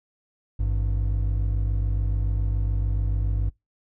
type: tone pair together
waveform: triangle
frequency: 52.97 / 100 Hz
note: G#1 / G2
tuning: +35 / +35 cents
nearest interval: major seventh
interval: 1100 cents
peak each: -20 / -25 dBFS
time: 0.59-3.5 s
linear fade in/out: 10 ms
effects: noise-tail reverb RT60 0.2 s tail -26 dB re dry